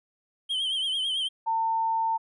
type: tone with vibrato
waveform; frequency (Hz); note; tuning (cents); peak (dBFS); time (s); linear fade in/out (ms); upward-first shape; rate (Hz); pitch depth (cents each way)
triangle; 3136; G7; 0; -24; 0.49-1.29; 20; triangle; 9; 88
type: tone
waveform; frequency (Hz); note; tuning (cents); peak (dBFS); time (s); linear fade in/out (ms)
sine; 900; A5; +39; -23; 1.46-2.18; 20
effects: resampled to 24000 Hz

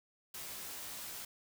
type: noise with comb filter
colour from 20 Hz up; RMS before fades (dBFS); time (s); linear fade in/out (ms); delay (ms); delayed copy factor
white; -45; 0.34-1.25; 5; 16; -0.95
effects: none

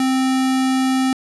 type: tone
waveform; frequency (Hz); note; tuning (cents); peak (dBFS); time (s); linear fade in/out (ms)
square; 261.6; C4; 0; -16; 0-1.13; 2
effects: resampled to 24000 Hz + 7-bit

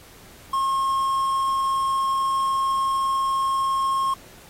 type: tone with quantisation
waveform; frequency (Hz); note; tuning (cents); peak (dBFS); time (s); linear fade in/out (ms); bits
triangle; 1077; C6; +50; -18; 0.53-4.14; 5; 7
effects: pink hiss -48 dBFS RMS until 4.49 s + AAC 48 kbps

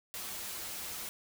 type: noise with comb filter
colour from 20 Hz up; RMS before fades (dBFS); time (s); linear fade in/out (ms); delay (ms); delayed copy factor
white; -41; 0.14-1.09; 0; 7.4; -0.6
effects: none

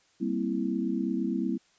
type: chord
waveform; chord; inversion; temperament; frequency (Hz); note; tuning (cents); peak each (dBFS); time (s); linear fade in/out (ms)
sine; C dominant seventh; second; equal; 196 / 233.1 / 261.6 / 329.6; G3 / Bb3 / C4 / E4; 0 / 0 / 0 / 0; -32; 0.2-1.58; 20
effects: white hiss -65 dBFS RMS until 1.78 s + resampled to 16000 Hz

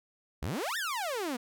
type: exponential two-way sweep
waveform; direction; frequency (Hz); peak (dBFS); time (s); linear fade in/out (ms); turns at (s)
sawtooth; up then down; 60 to 1883 to 230.2; -28; 0.42-1.37; 10; 0.77
effects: none

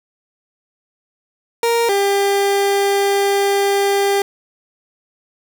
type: tone pair in turn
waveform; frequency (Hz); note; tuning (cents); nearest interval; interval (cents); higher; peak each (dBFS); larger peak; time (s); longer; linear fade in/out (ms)
30% pulse; 466.8 / 398.9; A#4 / G4; +2 / +30; minor third; 272; first; -11; neither; 1.63-1.89 / 1.89-4.22; second; 2
effects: none

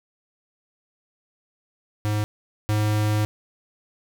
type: tone pair in turn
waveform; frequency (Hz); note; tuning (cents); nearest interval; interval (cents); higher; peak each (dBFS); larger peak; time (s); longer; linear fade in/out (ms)
square; 105.5 / 106.11; G#2 / G#2; +28 / +38; unison; 10; second; -22 / -20; second; 2.05-2.24 / 2.69-3.25; second; 0
effects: none

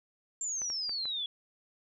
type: exponential sweep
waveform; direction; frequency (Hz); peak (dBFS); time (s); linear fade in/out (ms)
sine; down; 7390 to 3339; -32; 0.41-1.26; 2
type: clicks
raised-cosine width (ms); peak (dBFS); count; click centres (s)
0.5; -31; 4; 0.618 / 0.701 / 0.894 / 1.055
effects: none

